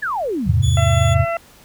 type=exponential sweep; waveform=sine; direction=down; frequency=1800 to 61.4 Hz; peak=-19 dBFS; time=0.02-0.69 s; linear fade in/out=10 ms
type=chord; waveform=sine; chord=E augmented; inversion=none; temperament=equal; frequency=82.41 / 103.83 / 130.81 Hz; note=E2 / G#2 / B#2; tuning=0 / 0 / 0 cents; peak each=-17 dBFS; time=0.46-1.25 s; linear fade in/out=20 ms
type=tone; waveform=25% pulse; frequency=3426 Hz; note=A7; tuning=47 cents flat; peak=-23 dBFS; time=0.62-1.15 s; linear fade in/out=20 ms
type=harmonic tone; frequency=673 Hz; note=E5; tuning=36 cents sharp; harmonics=1 / 2 / 3 / 4; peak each=-20 / -26 / -30 / -32 dBFS; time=0.77-1.37 s; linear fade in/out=2 ms
effects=pink hiss -47 dBFS RMS until 1.64 s